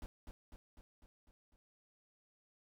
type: noise with echo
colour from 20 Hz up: brown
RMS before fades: -45 dBFS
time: 0.02-0.06 s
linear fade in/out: 0 ms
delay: 250 ms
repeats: 6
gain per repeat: -4 dB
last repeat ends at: 1.56 s
effects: none